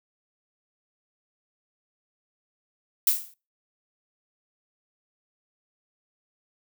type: noise with exponential decay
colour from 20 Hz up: violet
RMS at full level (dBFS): -17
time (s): 3.07-3.34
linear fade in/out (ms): 2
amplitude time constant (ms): 57
effects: noise-tail reverb RT60 0.3 s tail -22 dB re dry